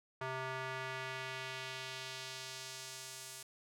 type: tone with band-pass filter sweep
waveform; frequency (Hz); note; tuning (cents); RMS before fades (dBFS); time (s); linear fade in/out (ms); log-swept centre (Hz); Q
square; 130.81; C3; 0; -44; 0.21-3.43; 5; 1200 to 8900; 1
effects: none